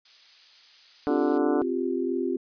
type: noise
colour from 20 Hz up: violet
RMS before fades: -39 dBFS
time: 0.05-1.38 s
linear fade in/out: 5 ms
type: harmonic tone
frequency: 146.83 Hz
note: D3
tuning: in tune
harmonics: 2 / 3 / 4 / 5 / 6 / 7 / 8 / 9 / 10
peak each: -25 / -28 / -34 / -33 / -40 / -40 / -41 / -42 / -42 dBFS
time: 1.07-1.62 s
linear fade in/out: 0 ms
type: chord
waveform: sine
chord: C suspended fourth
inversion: none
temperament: equal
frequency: 261.6 / 349.2 / 392 Hz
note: C4 / F4 / G4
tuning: 0 / 0 / 0 cents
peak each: -29 / -28 / -30 dBFS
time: 1.09-2.37 s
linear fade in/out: 5 ms
effects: resampled to 11025 Hz